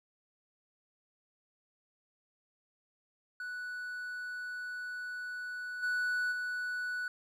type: tone with level steps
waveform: triangle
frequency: 1480 Hz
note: F#6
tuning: in tune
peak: -36 / -28 / -32 dBFS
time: 3.4-7.08 s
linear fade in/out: 2 ms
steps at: 5.82 / 6.31 s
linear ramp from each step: 20 ms
effects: none